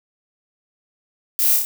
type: noise with echo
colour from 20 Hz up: violet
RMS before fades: -19 dBFS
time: 1.39-1.56 s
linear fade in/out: 0 ms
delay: 30 ms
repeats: 3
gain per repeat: -2 dB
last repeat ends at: 1.65 s
effects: none